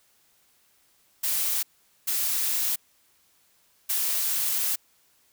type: noise bursts at uneven times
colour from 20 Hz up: blue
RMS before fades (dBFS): -26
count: 3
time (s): 1.23-1.63 / 2.07-2.76 / 3.89-4.76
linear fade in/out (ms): 10
effects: white hiss -64 dBFS RMS until 5.32 s